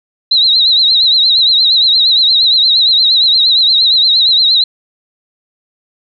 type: tone with vibrato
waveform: sine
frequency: 3951 Hz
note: B7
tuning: in tune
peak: -6 dBFS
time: 0.31-4.64 s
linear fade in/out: 5 ms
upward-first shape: triangle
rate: 8.6 Hz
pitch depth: 120 cents each way
effects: none